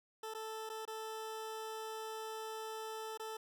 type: tone with dropouts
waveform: 20% pulse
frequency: 440 Hz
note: A4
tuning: in tune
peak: -37 dBFS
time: 0.23-3.37 s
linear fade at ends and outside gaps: 5 ms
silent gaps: 0.339-0.347 / 0.693-0.698 / 0.853-0.876 / 3.175-3.196 s
effects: none